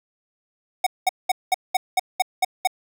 square tone bursts, 743 Hz, F#5, 7 cents sharp, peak -16 dBFS, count 9, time 0.84-2.674 s, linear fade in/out 5 ms, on 26 ms, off 200 ms, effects none

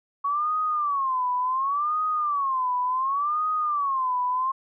sine tone with vibrato, 1113 Hz, C#6, 7 cents sharp, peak -22 dBFS, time 0.24-4.52 s, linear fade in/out 10 ms, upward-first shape sine, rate 0.69 Hz, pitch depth 200 cents each way, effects none

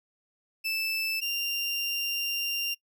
30% pulse tone pair in turn, 2637 / 2784 Hz, E7 / F7, 0 / -6 cents, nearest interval minor second, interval 94 cents, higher second, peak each -25 dBFS, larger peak neither, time 0.64-1.21 / 1.21-2.75 s, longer second, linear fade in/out 20 ms, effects noise-tail reverb RT60 0.1 s tail -26 dB re dry

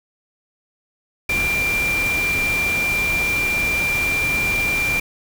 sine tone in noise, 2374 Hz, D7, 18 cents sharp, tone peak -18 dBFS, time 1.29-5 s, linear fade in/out 5 ms, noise pink, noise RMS -27 dBFS, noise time 1.29-5 s, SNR +6 dB, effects none

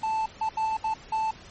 triangle tone bursts at uneven times, 880 Hz, A5, in tune, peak -22 dBFS, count 5, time 0.03-0.26 / 0.41-0.49 / 0.57-0.77 / 0.84-0.94 / 1.12-1.31 s, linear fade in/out 5 ms, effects pink hiss -48 dBFS RMS until 1.5 s + MP3 32 kbps

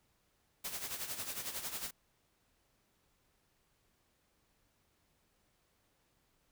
white noise with tremolo, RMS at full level -39 dBFS, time 0.64-1.91 s, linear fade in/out 10 ms, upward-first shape sine, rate 11 Hz, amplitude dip 65%, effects pink hiss -75 dBFS RMS until 6.51 s

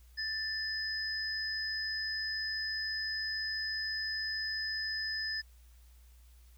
sine tone pair together, 1765 / 5053 Hz, A6 / D#8, +5 / +26 cents, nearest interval octave + tritone, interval 1821 cents, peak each -36 / -36 dBFS, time 0.17-5.42 s, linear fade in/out 20 ms, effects added 60 Hz sine -55 dBFS peak until 6.57 s + white hiss -68 dBFS RMS until 6.57 s

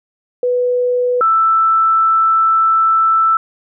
sine tone pair in turn, 493.9 / 1323.9 Hz, B4 / E6, 0 / +7 cents, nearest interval octave + perfect fourth, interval 1707 cents, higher second, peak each -12 / -9 dBFS, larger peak second, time 0.43-1.21 / 1.21-3.37 s, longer second, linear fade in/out 2 ms, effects none

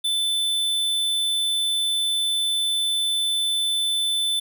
square tone, 3520 Hz, A7, in tune, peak -21 dBFS, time 0.04-4.4 s, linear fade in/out 10 ms, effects none

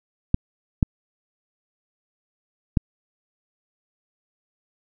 clicks, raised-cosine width 5 ms, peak -4 dBFS, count 3, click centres 0.344 / 0.828 / 2.772 s, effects none

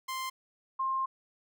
sawtooth / sine tone pair in turn, 1046.5 / 1059.9 Hz, C6 / C6, 0 / +22 cents, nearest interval unison, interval 22 cents, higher second, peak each -30 / -28 dBFS, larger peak second, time 0.08-0.3 / 0.79-1.06 s, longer second, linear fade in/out 10 ms, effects none

